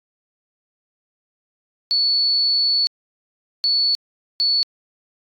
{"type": "tone bursts at uneven times", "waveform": "sine", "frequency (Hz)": 4435, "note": "C#8", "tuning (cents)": 0, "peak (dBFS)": -15, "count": 3, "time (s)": [[1.91, 2.87], [3.64, 3.95], [4.4, 4.63]], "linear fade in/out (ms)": 0, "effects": ["AAC 64 kbps"]}